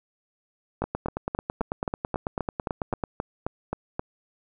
two click trains, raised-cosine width 1 ms, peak -13 / -13 dBFS, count 21 / 13, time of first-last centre 0.84-3.038 / 0.82-3.995 s, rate 9.1 / 3.78 Hz, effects none

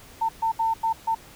sine tone bursts at uneven times, 901 Hz, A5, 41 cents sharp, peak -20 dBFS, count 5, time 0.21-0.29 / 0.42-0.52 / 0.59-0.74 / 0.83-0.93 / 1.07-1.15 s, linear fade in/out 10 ms, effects pink hiss -48 dBFS RMS until 1.35 s

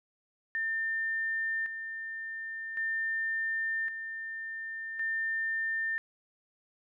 sine tone with tremolo, 1800 Hz, A6, 39 cents sharp, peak -29 dBFS, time 0.55-5.98 s, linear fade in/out 0 ms, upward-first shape square, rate 0.45 Hz, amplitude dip 55%, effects none

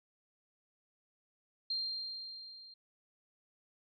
sine tone with level ramp, 4186 Hz, C8, in tune, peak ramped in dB -32 to -52 dBFS, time 1.7-2.74 s, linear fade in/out 5 ms, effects none

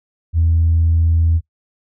sine tone, 82.41 Hz, E2, in tune, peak -10 dBFS, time 0.33-1.41 s, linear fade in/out 50 ms, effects noise-tail reverb RT60 0.1 s tail -20 dB re dry + tanh soft clip ceiling -7 dBFS

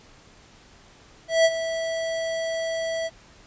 square tone with ADSR envelope, 655 Hz, E5, 11 cents flat, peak -14 dBFS, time 1.28-3.1 s, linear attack 170 ms, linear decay 44 ms, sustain -12 dB, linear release 38 ms, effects pink hiss -52 dBFS RMS until 3.46 s + resampled to 16000 Hz

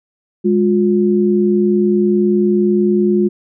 sine tone pair together, 205.6 / 356.1 Hz, G#3 / F4, -17 / +34 cents, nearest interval minor seventh, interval 951 cents, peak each -13 dBFS, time 0.44-3.29 s, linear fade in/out 20 ms, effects none

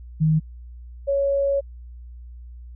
sine tone pair in turn, 157 / 556.7 Hz, D#3 / C#5, +16 / +7 cents, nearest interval octave + minor seventh, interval 2191 cents, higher second, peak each -15 / -18 dBFS, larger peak first, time 0.2-0.4 / 1.07-1.61 s, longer second, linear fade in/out 20 ms, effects added 60 Hz sine -37 dBFS peak until 2.75 s

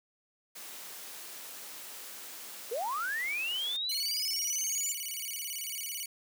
white high-pass noise, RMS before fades -45 dBFS, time 0.55-3.77 s, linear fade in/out 10 ms, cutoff 250 Hz, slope 12 dB/octave
sine linear sweep, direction up, 418.2 to 7210 Hz, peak -31 dBFS, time 2.71-4.93 s, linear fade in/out 10 ms
5% pulse tone with vibrato, 2573 Hz, E7, 43 cents flat, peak -27 dBFS, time 3.89-6.06 s, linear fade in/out 5 ms, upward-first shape square, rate 18 Hz, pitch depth 240 cents each way
effects none

